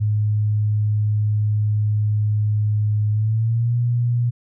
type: tone with pitch glide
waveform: sine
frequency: 105.7 to 120.02 Hz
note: G#2 to B2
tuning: +31 to -49 cents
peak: -16 dBFS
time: 0-4.31 s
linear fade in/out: 20 ms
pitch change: +220 cents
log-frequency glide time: 3.11-3.76 s
effects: none